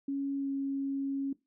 sine tone with pitch glide, 277.2 to 274.6 Hz, C#4 to C#4, 0 to -16 cents, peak -30 dBFS, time 0.08-1.33 s, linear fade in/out 5 ms, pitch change -16 cents, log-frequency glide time 0.37-0.49 s, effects noise-tail reverb RT60 0.2 s tail -18 dB re dry

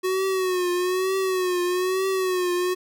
square tone with vibrato, 368.9 Hz, F#4, 5 cents flat, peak -22 dBFS, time 0.03-2.75 s, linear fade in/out 20 ms, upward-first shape triangle, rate 1.1 Hz, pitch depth 76 cents each way, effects none

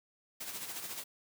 white noise with tremolo, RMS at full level -40 dBFS, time 0.4-1.04 s, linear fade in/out 10 ms, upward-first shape sine, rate 14 Hz, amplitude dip 50%, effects high-pass 100 Hz 12 dB/octave

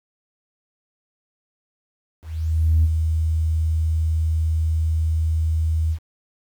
sine tone with ADSR envelope, 79.9 Hz, D#2, 47 cents sharp, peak -11 dBFS, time 2.22-5.99 s, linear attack 620 ms, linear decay 35 ms, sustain -6 dB, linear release 80 ms, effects tanh soft clip ceiling -9 dBFS + 8-bit

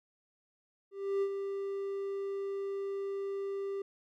triangle tone with ADSR envelope, 394.7 Hz, G4, 12 cents sharp, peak -25 dBFS, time 0.91-3.82 s, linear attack 310 ms, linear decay 64 ms, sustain -7 dB, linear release 4 ms, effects none

